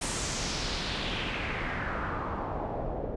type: noise with low-pass filter sweep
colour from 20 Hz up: pink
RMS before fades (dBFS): -33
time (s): 0.01-3.16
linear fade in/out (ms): 10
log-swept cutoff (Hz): 8900 to 510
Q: 2.4
effects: resampled to 24000 Hz